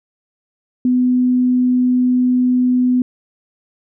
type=tone; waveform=sine; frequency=250.5 Hz; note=B3; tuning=25 cents sharp; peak=-11 dBFS; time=0.85-3.02 s; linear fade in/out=2 ms; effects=none